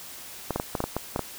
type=clicks; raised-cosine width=1 ms; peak=-12 dBFS; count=9; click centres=0.507 / 0.56 / 0.599 / 0.752 / 0.804 / 0.84 / 0.966 / 1.161 / 1.193 s; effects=white hiss -42 dBFS RMS until 1.38 s